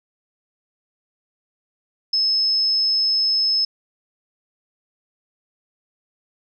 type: tone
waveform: sine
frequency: 5200 Hz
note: E8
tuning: 24 cents flat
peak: -16 dBFS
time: 2.13-3.65 s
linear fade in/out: 5 ms
effects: none